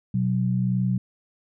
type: tone pair together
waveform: sine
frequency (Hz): 124.4 / 186.39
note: B2 / F#3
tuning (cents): +13 / +13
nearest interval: perfect fifth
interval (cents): 700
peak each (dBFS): -23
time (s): 0.14-0.98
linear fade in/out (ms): 5
effects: none